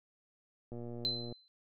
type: click train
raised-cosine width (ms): 2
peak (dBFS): -32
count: 73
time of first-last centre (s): 0.72-1.325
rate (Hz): 119
type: tone with exponential decay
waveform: sine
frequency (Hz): 4063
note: B7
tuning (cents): +48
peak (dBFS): -28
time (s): 1.05-1.48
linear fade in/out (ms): 0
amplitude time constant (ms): 93
effects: none